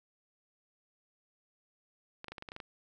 clicks, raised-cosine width 0.3 ms, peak -27 dBFS, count 9, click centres 2.244 / 2.283 / 2.32 / 2.382 / 2.424 / 2.488 / 2.519 / 2.564 / 2.602 s, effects none

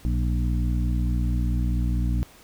harmonic tone with a mistuned harmonic, 60.2 Hz, B1, 44 cents flat, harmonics 1 / 2 / 3 / 4 / 5, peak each -22 / -28 / -32 / -34 / -36 dBFS, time 0.05-2.23 s, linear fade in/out 0 ms, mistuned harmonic 4, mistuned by -32 cents, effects pink hiss -51 dBFS RMS until 2.43 s

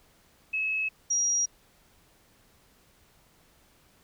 sine tone pair in turn, 2581 / 5718 Hz, E7 / F8, -37 / +40 cents, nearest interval octave + major second, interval 1377 cents, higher second, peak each -26 / -23 dBFS, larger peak second, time 0.53-0.89 / 1.1-1.46 s, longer neither, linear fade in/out 10 ms, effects pink hiss -62 dBFS RMS until 4.03 s

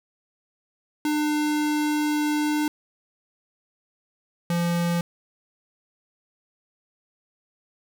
square tone pair in turn, 300.1 / 171.88 Hz, D4 / F3, +38 / -27 cents, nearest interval minor seventh, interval 965 cents, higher first, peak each -22 dBFS, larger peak neither, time 1.05-2.68 / 4.5-5.01 s, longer first, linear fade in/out 2 ms, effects 9-bit

